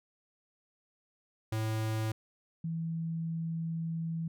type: tone pair in turn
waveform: square / sine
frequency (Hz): 110 / 164.15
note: A2 / E3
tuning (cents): 0 / -7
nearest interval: perfect fifth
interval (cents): 693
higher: second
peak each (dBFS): -31 / -32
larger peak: first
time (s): 1.52-2.12 / 2.64-4.28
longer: second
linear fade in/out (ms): 5
effects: none